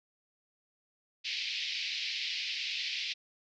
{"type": "band-pass noise", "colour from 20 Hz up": "pink", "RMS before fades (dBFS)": -36, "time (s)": [1.24, 3.14], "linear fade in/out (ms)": 20, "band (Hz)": [2200, 5100], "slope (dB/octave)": 48, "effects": []}